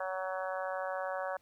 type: harmonic tone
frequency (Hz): 187.3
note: F#3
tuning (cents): +21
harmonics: 3 / 4 / 5 / 6 / 7 / 8 / 9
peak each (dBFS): -37 / -40 / -44 / -43 / -47 / -44 / -46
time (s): 0-1.37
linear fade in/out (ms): 5
effects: pink hiss -71 dBFS RMS until 1.41 s